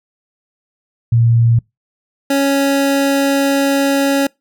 sine / 25% pulse tone pair in turn, 116.54 / 277.2 Hz, A#2 / C#4, 0 / 0 cents, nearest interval octave + minor third, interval 1500 cents, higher second, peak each -8 dBFS, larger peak neither, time 1.12-1.59 / 2.3-4.27 s, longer second, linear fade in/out 5 ms, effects noise-tail reverb RT60 0.2 s tail -26 dB re dry

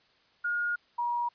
sine tone pair in turn, 1429 / 955.8 Hz, F6 / A#5, +39 / +43 cents, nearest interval perfect fifth, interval 696 cents, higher first, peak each -27 dBFS, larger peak neither, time 0.44-0.76 / 0.98-1.29 s, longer first, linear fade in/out 10 ms, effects white hiss -65 dBFS RMS until 1.34 s + resampled to 11025 Hz

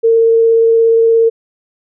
sine tone with vibrato, 455.6 Hz, A#4, 40 cents flat, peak -6 dBFS, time 0.03-1.3 s, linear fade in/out 20 ms, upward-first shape triangle, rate 17 Hz, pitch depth 10 cents each way, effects none

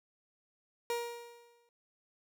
30% pulse tone with exponential decay, 473.1 Hz, A#4, 26 cents sharp, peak -28 dBFS, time 0.9-1.69 s, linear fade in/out 1 ms, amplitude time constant 170 ms, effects none

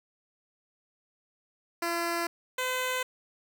10% pulse tone pair in turn, 340 / 509.4 Hz, F4 / C5, -46 / -46 cents, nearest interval perfect fifth, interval 700 cents, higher second, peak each -20 dBFS, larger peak neither, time 1.82-2.27 / 2.58-3.03 s, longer neither, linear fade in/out 5 ms, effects none

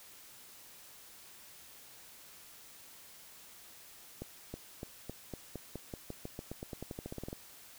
accelerating click train, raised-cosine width 2 ms, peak -27 dBFS, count 23, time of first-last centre 4.22-7.329 s, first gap 320 ms, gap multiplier 0.91, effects white hiss -55 dBFS RMS until 7.78 s

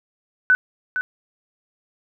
sine tone with echo, 1503 Hz, F#6, 27 cents sharp, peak -11 dBFS, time 0.5-0.55 s, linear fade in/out 0 ms, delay 460 ms, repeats 1, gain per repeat -9 dB, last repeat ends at 1.01 s, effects none

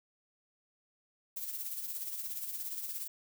violet noise with tremolo, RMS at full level -37 dBFS, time 1.36-3.08 s, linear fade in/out 10 ms, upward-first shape triangle, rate 17 Hz, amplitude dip 60%, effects none

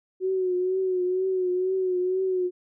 sine tone with vibrato, 370 Hz, F#4, in tune, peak -22 dBFS, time 0.2-2.51 s, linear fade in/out 50 ms, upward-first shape triangle, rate 2.1 Hz, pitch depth 53 cents each way, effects none

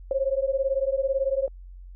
sine beating tone pair, 531 / 549 Hz, C5 / C#5, +25 / -17 cents, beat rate 18 Hz, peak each -25 dBFS, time 0.11-1.48 s, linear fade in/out 2 ms, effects added 45 Hz sine -40 dBFS peak until 1.95 s

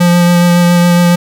square tone with vibrato, 174.61 Hz, F3, in tune, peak -6 dBFS, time 0-1.16 s, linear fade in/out 10 ms, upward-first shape sine, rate 7.2 Hz, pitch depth 12 cents each way, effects none

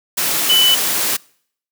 sine tone in noise, 2992 Hz, F#7, 19 cents sharp, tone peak -10 dBFS, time 0.49-0.75 s, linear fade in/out 10 ms, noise white, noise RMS -18 dBFS, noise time 0.17-1.17 s, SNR +5 dB, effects noise-tail reverb RT60 0.6 s tail -25 dB re dry + high-pass 150 Hz 12 dB/octave

